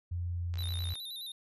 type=tone with pitch glide; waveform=sine; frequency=87.31 to 86.81 Hz; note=F2 to F2; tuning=0 to -10 cents; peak=-32 dBFS; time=0.11-0.94 s; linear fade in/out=10 ms; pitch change=-10 cents; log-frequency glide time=0.3-0.42 s
type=click train; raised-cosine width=0.2 ms; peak=-31 dBFS; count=26; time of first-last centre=0.54-0.955 s; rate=60.2 Hz
type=tone with vibrato; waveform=square; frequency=3800 Hz; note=A#7; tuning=33 cents sharp; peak=-40 dBFS; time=0.58-1.32 s; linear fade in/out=5 ms; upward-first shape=square; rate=9.5 Hz; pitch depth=66 cents each way
effects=none